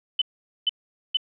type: tone bursts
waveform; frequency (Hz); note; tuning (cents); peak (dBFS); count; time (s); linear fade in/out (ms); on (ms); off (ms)
sine; 3022; F#7; +36; -18; 3; 0.19-1.171; 5; 27; 450
effects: none